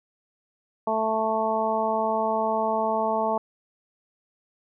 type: harmonic tone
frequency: 220.3 Hz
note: A3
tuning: 2 cents sharp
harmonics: 1 / 2 / 3 / 4 / 5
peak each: -32 / -30 / -26 / -26 / -31 dBFS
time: 0.87-3.38 s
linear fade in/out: 5 ms
effects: none